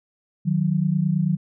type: tone pair together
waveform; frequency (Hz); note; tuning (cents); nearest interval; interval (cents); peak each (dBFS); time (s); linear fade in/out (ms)
sine; 154.56 / 183.8; D#3 / F#3; -11 / -11; minor third; 300; -21; 0.45-1.37; 20
effects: none